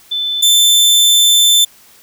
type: tone pair in turn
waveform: sine / sawtooth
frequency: 3520 / 3540 Hz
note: A7 / A7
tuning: 0 / +10 cents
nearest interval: unison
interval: 10 cents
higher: second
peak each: -15 / -4 dBFS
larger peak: second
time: 0.11-0.42 / 0.42-1.65 s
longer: second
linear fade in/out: 10 ms
effects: white hiss -45 dBFS RMS until 2.02 s